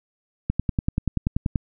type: click train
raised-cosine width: 5 ms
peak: -9 dBFS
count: 12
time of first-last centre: 0.5-1.558 s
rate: 10.4 Hz
effects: none